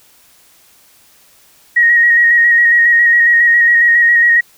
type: tone with vibrato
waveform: sine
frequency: 1885 Hz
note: A#6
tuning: 19 cents sharp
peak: -6 dBFS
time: 1.76-4.41 s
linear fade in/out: 10 ms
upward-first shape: square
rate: 7.3 Hz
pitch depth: 21 cents each way
effects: white hiss -48 dBFS RMS until 4.57 s